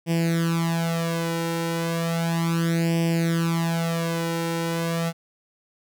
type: tone with flanger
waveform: sawtooth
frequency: 166.6 Hz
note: E3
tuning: 19 cents sharp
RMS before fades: -24 dBFS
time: 0.06-5.13 s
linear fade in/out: 50 ms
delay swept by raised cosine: 0.37 to 2.17 ms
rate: 0.34 Hz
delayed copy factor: +0.85
effects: none